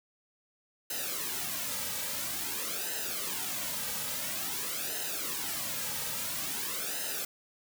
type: noise with flanger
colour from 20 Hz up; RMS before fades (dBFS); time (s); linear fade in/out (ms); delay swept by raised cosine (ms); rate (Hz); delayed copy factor
white; -35; 0.9-7.25; 5; 0.87 to 2.87; 0.49; -0.75
effects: none